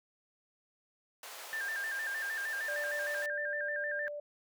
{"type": "high-pass noise", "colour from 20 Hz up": "pink", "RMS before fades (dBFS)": -47, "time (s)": [1.23, 3.26], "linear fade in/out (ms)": 2, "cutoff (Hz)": 540, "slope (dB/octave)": 24}
{"type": "tone with vibrato", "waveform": "sine", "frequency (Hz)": 1691, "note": "G#6", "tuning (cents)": 31, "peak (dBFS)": -34, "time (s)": [1.53, 4.08], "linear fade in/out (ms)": 0, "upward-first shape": "square", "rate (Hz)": 6.5, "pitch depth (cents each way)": 89}
{"type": "tone", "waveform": "sine", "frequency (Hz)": 587.3, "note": "D5", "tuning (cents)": 0, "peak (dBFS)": -38, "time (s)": [2.68, 4.2], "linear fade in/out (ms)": 5}
{"effects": []}